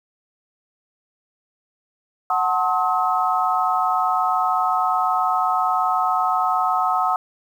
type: chord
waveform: sine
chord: F# diminished seventh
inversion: none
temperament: just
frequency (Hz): 740 / 888 / 1065.6 / 1278.7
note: F#5 / A5 / C6 / Eb6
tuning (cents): 0 / +16 / +31 / +47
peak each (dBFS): -21 / -26 / -25 / -21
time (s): 2.3-7.16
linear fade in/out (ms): 2
effects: 8-bit